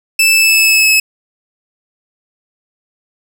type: tone with pitch glide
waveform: sawtooth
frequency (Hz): 2637 to 2586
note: E7 to E7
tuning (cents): 0 to -34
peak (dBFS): -4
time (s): 0.19-1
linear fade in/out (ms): 5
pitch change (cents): -34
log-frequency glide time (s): 0.32-0.89
effects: none